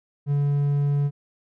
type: tone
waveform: triangle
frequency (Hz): 143.2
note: D3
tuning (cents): -43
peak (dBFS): -17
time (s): 0.26-1.11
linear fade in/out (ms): 50
effects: none